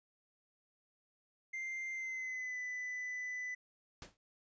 triangle tone with pitch glide, 2093 to 1996.2 Hz, C7 to B6, 0 to +18 cents, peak -37 dBFS, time 1.53-3.55 s, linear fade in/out 10 ms, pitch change -82 cents, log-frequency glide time 1.92-2.58 s
pink noise with exponential decay, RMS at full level -45 dBFS, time 4.02-4.17 s, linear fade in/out 1 ms, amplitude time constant 32 ms
effects resampled to 16000 Hz

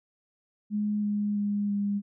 sine tone with pitch steps, 209 / 206.8 / 204.7 / 202.6 Hz, G#3 / G#3 / G#3 / G#3, +11 / -7 / -25 / -43 cents, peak -25 dBFS, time 0.7-2.02 s, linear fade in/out 50 ms, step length 330 ms, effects none

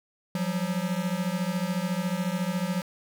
square beating tone pair, 174.61 / 188.61 Hz, F3 / F#3, 0 / +33 cents, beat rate 14 Hz, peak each -30 dBFS, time 0.35-2.82 s, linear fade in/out 2 ms, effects none

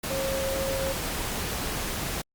sine tone in noise, 539 Hz, C#5, 49 cents flat, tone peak -28 dBFS, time 0.1-0.93 s, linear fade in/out 10 ms, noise pink, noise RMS -31 dBFS, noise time 0.03-2.22 s, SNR 0 dB, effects Opus 48 kbps

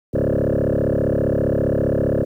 sine tone with frequency modulation, 328.6 Hz, E4, 5 cents flat, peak -14 dBFS, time 0.13-2.25 s, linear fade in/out 20 ms, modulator 35.1 Hz, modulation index 7.4, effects tanh soft clip ceiling -14 dBFS + 9-bit

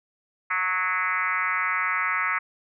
sine tone with frequency modulation, 1661.2 Hz, G#6, in tune, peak -22 dBFS, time 0.5-2.39 s, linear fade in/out 10 ms, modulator 186 Hz, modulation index 3.2, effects none

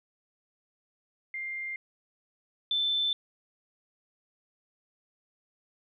sine tone pair in turn, 2100 / 3532 Hz, C7 / A7, +6 / +6 cents, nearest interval major sixth, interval 900 cents, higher second, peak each -33 / -25 dBFS, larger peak second, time 1.34-1.76 / 2.71-3.13 s, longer neither, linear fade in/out 2 ms, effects none

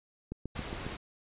click train, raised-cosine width 3 ms, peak -24 dBFS, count 5, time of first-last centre 0.32-0.866 s, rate 7.33 Hz
pink noise, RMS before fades -40 dBFS, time 0.55-0.97 s, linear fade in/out 10 ms
effects resampled to 8000 Hz

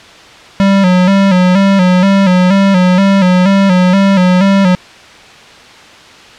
square tone with vibrato, 188.9 Hz, F#3, 36 cents sharp, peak -6 dBFS, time 0.6-4.75 s, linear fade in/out 0 ms, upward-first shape square, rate 2.1 Hz, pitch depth 67 cents each way, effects white hiss -35 dBFS RMS until 6.38 s + low-pass 4000 Hz 12 dB/octave

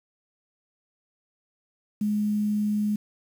sine tone with quantisation, 209.4 Hz, G#3, 15 cents sharp, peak -22 dBFS, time 2.01-2.96 s, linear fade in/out 5 ms, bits 8, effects none

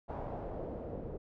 pink noise with low-pass filter sweep, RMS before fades -41 dBFS, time 0.08-1.18 s, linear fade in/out 20 ms, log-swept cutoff 820 to 440 Hz, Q 2.4, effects none

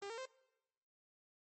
sawtooth tone with pitch steps, 400.1 / 456.9 / 521.9 Hz, G4 / A#4 / C5, +35 / -35 / -4 cents, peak -40 dBFS, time 0.02-0.257 s, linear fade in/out 5 ms, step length 79 ms, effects noise-tail reverb RT60 1.0 s tail -22 dB re dry + MP3 32 kbps

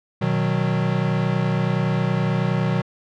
square chord, B major, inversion none, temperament equal, 123.47 / 155.56 / 185 Hz, B2 / D#3 / F#3, 0 / 0 / 0 cents, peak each -24 dBFS, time 0.21-2.82 s, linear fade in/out 10 ms, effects low-pass 3000 Hz 12 dB/octave

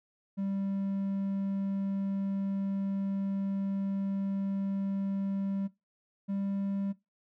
triangle tone pair in turn, 196 / 197.36 Hz, G3 / G3, 0 / +12 cents, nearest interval unison, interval 12 cents, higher second, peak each -28 dBFS, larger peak neither, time 0.37-5.68 / 6.28-6.93 s, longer first, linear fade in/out 20 ms, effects noise-tail reverb RT60 0.2 s tail -19 dB re dry

